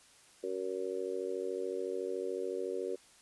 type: harmonic tone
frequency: 93.8 Hz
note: F#2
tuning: 24 cents sharp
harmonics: 3 / 4 / 5 / 6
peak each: -46 / -37 / -38 / -43 dBFS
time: 0.43-2.96 s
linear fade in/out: 10 ms
effects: white hiss -61 dBFS RMS until 3.21 s + resampled to 24000 Hz